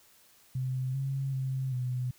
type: tone with pitch steps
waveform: sine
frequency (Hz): 129.4 / 135.7 / 132.1 / 125.7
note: C3 / C#3 / C3 / B2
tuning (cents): -19 / -36 / +17 / +31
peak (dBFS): -29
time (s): 0.55-2.11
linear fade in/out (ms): 5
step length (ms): 390
effects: white hiss -61 dBFS RMS until 2.18 s